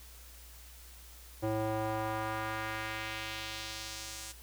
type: tone with band-pass filter sweep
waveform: square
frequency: 109.4 Hz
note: A2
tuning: 9 cents flat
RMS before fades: -37 dBFS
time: 1.42-4.33 s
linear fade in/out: 20 ms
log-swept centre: 480 to 8100 Hz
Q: 1.2
effects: added 60 Hz sine -52 dBFS peak until 4.42 s + white hiss -55 dBFS RMS until 4.42 s